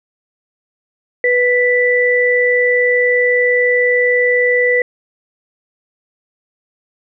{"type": "tone pair together", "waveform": "sine", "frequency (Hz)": [492.8, 1975.5], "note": ["B4", "B6"], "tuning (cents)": [-4, 0], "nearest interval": "2 octaves", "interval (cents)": 2404, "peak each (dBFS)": -13, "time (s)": [1.24, 4.82], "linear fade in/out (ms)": 2, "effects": []}